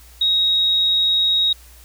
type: tone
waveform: sine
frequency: 3782 Hz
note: A#7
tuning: 24 cents sharp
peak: -14 dBFS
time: 0.21-1.53 s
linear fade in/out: 5 ms
effects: added 60 Hz sine -44 dBFS peak until 1.84 s + white hiss -48 dBFS RMS until 1.84 s